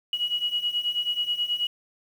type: beating tone pair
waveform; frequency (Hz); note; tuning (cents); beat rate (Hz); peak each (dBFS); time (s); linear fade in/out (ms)
sine; 2906 / 2915.3; F#7 / F#7; -32 / -26; 9.3; -29 / -26; 0.13-1.67; 2
effects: 8-bit